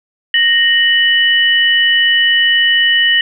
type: tone pair together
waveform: sine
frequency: 1861.2 / 2968 Hz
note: A#6 / F#7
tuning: -3 / +5 cents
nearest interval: minor sixth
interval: 808 cents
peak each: -11 dBFS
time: 0.34-3.21 s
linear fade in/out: 2 ms
effects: none